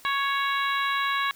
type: harmonic tone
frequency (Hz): 555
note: C#5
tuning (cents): +2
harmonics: 2 / 3 / 4 / 5 / 6 / 7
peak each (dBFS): -26 / -29 / -32 / -36 / -37 / -34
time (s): 0.05-1.31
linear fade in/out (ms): 0
effects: white hiss -52 dBFS RMS until 1.35 s

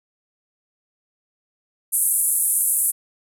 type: band-pass noise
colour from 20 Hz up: white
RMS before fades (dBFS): -20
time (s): 1.92-2.92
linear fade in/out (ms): 20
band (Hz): 8800 to 12000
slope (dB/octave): 48
effects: none

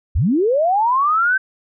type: linear sweep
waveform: sine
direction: up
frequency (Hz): 50.7 to 1568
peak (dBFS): -13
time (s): 0.15-1.38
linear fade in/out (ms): 10
effects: none

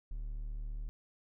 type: tone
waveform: triangle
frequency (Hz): 37.36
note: D1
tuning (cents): +30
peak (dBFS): -35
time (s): 0.11-0.89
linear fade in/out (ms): 0
effects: none

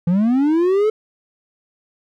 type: linear sweep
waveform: triangle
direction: up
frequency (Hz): 164.81 to 440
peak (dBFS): -11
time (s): 0.07-0.9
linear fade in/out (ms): 5
effects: none

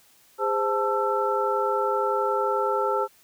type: tone cluster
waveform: sine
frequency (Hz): 407.1 / 518 / 879 / 1334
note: G#4 / C5 / A5 / E6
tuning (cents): -35 / -17 / -2 / +20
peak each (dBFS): -27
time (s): 0.38-3.08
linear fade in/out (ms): 50
effects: white hiss -58 dBFS RMS until 3.23 s

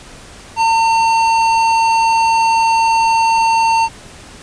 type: tone with tanh clipping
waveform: sine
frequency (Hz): 906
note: A#5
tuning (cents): -50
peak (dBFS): -12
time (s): 0.56-3.89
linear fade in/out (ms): 50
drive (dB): 15
effects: pink hiss -37 dBFS RMS until 4.42 s + resampled to 22050 Hz

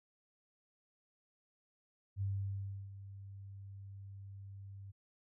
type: tone with ADSR envelope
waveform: sine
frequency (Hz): 98.4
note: G2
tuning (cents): +7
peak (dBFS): -33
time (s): 2.16-4.92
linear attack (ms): 55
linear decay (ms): 680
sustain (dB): -14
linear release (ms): 18
effects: none

